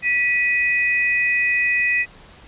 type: tone pair together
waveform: sine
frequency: 1956.2 / 2503 Hz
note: B6 / D#7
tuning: -17 / +10 cents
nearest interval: major third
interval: 427 cents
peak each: -19 dBFS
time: 0.02-2.06 s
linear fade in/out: 50 ms
effects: pink hiss -46 dBFS RMS until 2.47 s + resampled to 8000 Hz